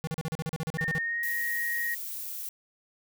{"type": "tone bursts", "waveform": "square", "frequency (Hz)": 160.1, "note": "D#3", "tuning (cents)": 50, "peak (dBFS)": -30, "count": 14, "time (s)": [0.04, 0.982], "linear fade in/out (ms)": 0, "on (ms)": 32, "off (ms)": 38}
{"type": "tone with pitch glide", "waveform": "sine", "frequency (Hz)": [1829, 1883.7], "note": ["A#6", "A#6"], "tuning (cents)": [-33, 18], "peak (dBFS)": -28, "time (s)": [0.78, 1.95], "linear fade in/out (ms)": 10, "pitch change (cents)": 51, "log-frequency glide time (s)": [0.96, 1.24]}
{"type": "noise", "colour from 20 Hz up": "violet", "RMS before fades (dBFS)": -37, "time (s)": [1.23, 2.49], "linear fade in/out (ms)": 2}
{"effects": []}